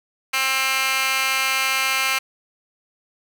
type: tone with high-pass filter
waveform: 15% pulse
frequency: 265.1 Hz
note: C4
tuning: 23 cents sharp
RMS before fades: -21 dBFS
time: 0.33-2.19 s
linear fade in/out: 10 ms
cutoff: 1800 Hz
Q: 2.8
effects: none